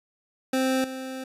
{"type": "tone with level steps", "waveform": "25% pulse", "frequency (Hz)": 261.6, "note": "C4", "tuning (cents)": 0, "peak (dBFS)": [-18, -29], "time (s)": [0.53, 1.24], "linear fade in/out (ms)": 5, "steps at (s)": 0.84, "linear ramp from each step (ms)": 2, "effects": ["resampled to 32000 Hz"]}